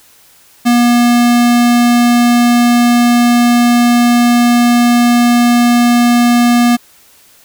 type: tone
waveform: square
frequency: 240 Hz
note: B3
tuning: 49 cents flat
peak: -7 dBFS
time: 0.65-6.77 s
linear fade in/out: 20 ms
effects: white hiss -45 dBFS RMS until 7.44 s